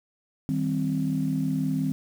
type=chord; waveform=sine; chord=C minor; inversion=first; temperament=just; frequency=156.98 / 196.22 / 261.6 Hz; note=Eb3 / G3 / C4; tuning=+16 / +2 / 0 cents; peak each=-27 / -30 / -26 dBFS; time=0.49-1.92 s; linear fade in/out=0 ms; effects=tanh soft clip ceiling -14 dBFS + 8-bit